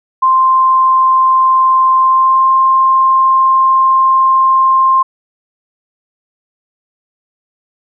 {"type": "tone with pitch glide", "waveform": "sine", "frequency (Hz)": [1046.5, 1055.6], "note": ["C6", "C6"], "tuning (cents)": [0, 15], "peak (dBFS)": -6, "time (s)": [0.22, 5.03], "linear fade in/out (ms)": 10, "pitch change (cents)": 15, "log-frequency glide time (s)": [1.98, 2.51], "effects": []}